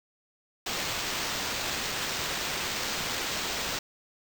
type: noise with sample-and-hold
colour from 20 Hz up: white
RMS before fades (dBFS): -32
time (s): 0.66-3.79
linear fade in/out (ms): 5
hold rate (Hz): 11025
effects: none